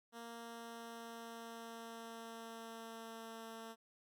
10% pulse tone with pitch glide, 232.4 to 225.8 Hz, A#3 to A3, -5 to +45 cents, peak -40 dBFS, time 0.12-3.76 s, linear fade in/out 50 ms, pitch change -50 cents, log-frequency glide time 0.29-3.46 s, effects none

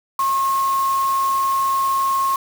sine tone in noise, 1080 Hz, C#6, 45 cents flat, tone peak -16 dBFS, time 0.19-2.36 s, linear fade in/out 2 ms, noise white, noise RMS -33 dBFS, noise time 0.19-2.36 s, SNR +14 dB, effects none

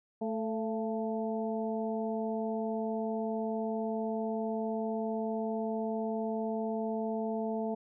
harmonic tone with a mistuned harmonic, 220 Hz, A3, in tune, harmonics 1 / 2 / 3 / 4, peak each -34 / -36 / -37 / -43 dBFS, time 0.21-7.75 s, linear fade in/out 10 ms, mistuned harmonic 3, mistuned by +40 cents, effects none

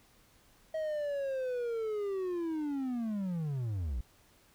triangle linear sweep, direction down, 639 to 53.4 Hz, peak -30 dBFS, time 0.74-4.01 s, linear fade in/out 5 ms, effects pink hiss -64 dBFS RMS until 4.54 s

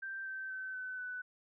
sine tone with pitch steps, 1569 / 1550.1 / 1531.4 / 1512.9 / 1494.7 Hz, G6 / G6 / G6 / F#6 / F#6, +1 / -20 / -41 / +38 / +17 cents, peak -39 dBFS, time 0.02-1.22 s, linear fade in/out 10 ms, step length 240 ms, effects none

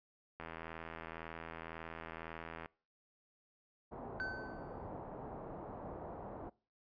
click train, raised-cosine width 0.5 ms, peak -30 dBFS, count 186, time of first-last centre 0.4-2.659 s, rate 81.9 Hz
white low-pass noise, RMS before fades -47 dBFS, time 3.91-6.5 s, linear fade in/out 20 ms, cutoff 880 Hz, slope 24 dB/octave
triangle tone with exponential decay, 1526 Hz, G6, 47 cents flat, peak -34 dBFS, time 4.2-4.89 s, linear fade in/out 0 ms, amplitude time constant 150 ms
effects noise-tail reverb RT60 0.4 s tail -24 dB re dry + resampled to 11025 Hz

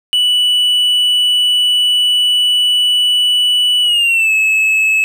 triangle tone with pitch glide, 2960 to 2592 Hz, F#7 to E7, 0 to -30 cents, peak -8 dBFS, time 0.13-5.04 s, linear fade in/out 0 ms, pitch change -230 cents, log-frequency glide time 3.82-4.32 s, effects none

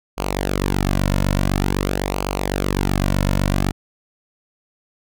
sawtooth tone with flanger, 47.91 Hz, G1, 39 cents flat, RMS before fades -20 dBFS, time 0.17-3.72 s, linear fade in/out 20 ms, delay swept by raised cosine 0.54 to 2.54 ms, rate 0.48 Hz, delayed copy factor -0.7, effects none

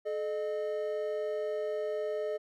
triangle tone pair together, 430 / 610.8 Hz, A4 / D#5, -40 / -32 cents, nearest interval tritone, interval 608 cents, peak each -32 / -32 dBFS, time 0.05-2.38 s, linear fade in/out 20 ms, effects none

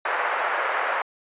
white band-pass noise, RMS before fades -25 dBFS, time 0.05-1.02 s, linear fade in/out 5 ms, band 540 to 1800 Hz, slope 24 dB/octave, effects resampled to 8000 Hz

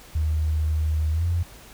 sine tone with pitch glide, 77.6 to 86.1 Hz, D#2 to F2, -4 to -24 cents, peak -20 dBFS, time 0.15-1.43 s, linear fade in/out 5 ms, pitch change +180 cents, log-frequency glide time 1.12-1.25 s, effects added 50 Hz sine -51 dBFS peak until 1.73 s + pink hiss -47 dBFS RMS until 1.73 s

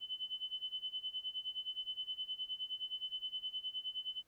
sine tone with tremolo, 3027 Hz, F#7, 39 cents sharp, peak -36 dBFS, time 0-4.23 s, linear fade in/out 50 ms, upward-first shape sine, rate 9.6 Hz, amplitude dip 90%, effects pink hiss -75 dBFS RMS until 4.27 s

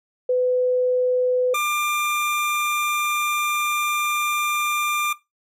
sine / 25% pulse tone pair in turn, 502 / 1194 Hz, B4 / D6, +28 / +28 cents, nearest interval octave + minor third, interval 1500 cents, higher second, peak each -16 dBFS, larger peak neither, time 0.29-1.54 / 1.54-5.13 s, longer second, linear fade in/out 5 ms, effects noise-tail reverb RT60 0.2 s tail -18 dB re dry + MP3 64 kbps

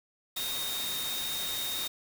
sine tone in noise, 3707 Hz, A#7, 10 cents flat, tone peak -34 dBFS, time 0.36-1.88 s, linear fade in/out 10 ms, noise white, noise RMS -36 dBFS, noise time 0.36-1.88 s, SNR -1 dB, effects none

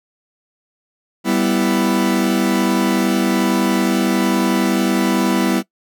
40% pulse chord, E minor, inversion first, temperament equal, 196 / 246.9 / 329.6 Hz, G3 / B3 / E4, 0 / 0 / 0 cents, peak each -18 dBFS, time 1.24-5.63 s, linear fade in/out 50 ms, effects noise-tail reverb RT60 0.1 s tail -20 dB re dry

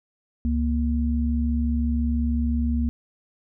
sine tone pair together, 70.1 / 236 Hz, C#2 / A#3, +20 / +22 cents, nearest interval octave + major sixth, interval 2102 cents, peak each -22 / -24 dBFS, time 0.45-2.89 s, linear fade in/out 0 ms, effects none

